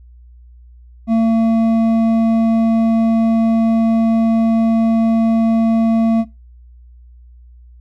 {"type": "tone with hard clipping", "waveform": "sine", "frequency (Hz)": 226.1, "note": "A3", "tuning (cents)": 47, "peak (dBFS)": -12, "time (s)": [1.07, 6.25], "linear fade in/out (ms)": 50, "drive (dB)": 7, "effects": ["noise-tail reverb RT60 0.2 s tail -19 dB re dry", "added 60 Hz sine -39 dBFS peak until 7.8 s"]}